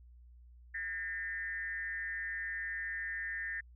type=tone with frequency modulation; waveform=sine; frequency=1813 Hz; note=A#6; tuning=49 cents flat; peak=-36 dBFS; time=0.74-3.61 s; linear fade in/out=10 ms; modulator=187 Hz; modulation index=0.8; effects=added 60 Hz sine -54 dBFS peak until 3.75 s